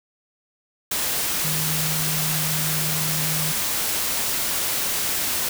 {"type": "tone in noise", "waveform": "sine", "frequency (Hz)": 155.56, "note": "D#3", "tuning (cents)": 0, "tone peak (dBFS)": -27, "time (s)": [1.44, 3.52], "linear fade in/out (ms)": 5, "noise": "white", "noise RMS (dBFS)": -24, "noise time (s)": [0.91, 5.49], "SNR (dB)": -6, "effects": []}